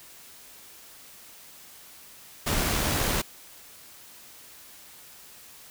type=noise with amplitude modulation; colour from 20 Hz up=pink; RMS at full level=-25 dBFS; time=2.46-3.22 s; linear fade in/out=10 ms; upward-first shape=sine; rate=76.2 Hz; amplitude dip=25%; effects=white hiss -49 dBFS RMS until 5.7 s